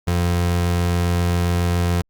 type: tone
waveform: 30% pulse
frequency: 87.31 Hz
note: F2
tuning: in tune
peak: -14 dBFS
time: 0.07-2.02 s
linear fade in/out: 10 ms
effects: Opus 48 kbps